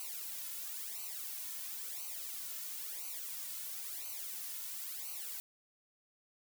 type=noise with flanger; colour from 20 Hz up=blue; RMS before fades=-43 dBFS; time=0-5.4 s; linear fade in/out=0 ms; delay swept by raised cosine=0.57 to 2.57 ms; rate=0.98 Hz; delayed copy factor=-1; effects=none